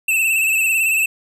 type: tone with vibrato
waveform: square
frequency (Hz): 2637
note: E7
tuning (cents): 0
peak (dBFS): -15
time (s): 0.08-1.06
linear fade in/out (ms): 5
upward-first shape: sine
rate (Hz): 18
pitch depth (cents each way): 53
effects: none